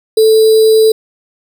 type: tone with sample-and-hold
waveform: sine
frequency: 440 Hz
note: A4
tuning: in tune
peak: -4 dBFS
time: 0.17-0.92 s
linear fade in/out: 5 ms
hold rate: 4410 Hz
effects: none